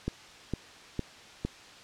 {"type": "click train", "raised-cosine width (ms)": 3, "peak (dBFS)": -17, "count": 4, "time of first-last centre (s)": [0.08, 1.45], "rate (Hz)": 2.19, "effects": ["white hiss -50 dBFS RMS until 1.83 s", "low-pass 5000 Hz 12 dB/octave"]}